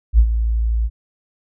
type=tone with ADSR envelope; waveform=sine; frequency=56.2 Hz; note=A1; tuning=37 cents sharp; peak=-5 dBFS; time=0.13-0.9 s; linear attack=57 ms; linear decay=68 ms; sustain=-10 dB; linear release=48 ms; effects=none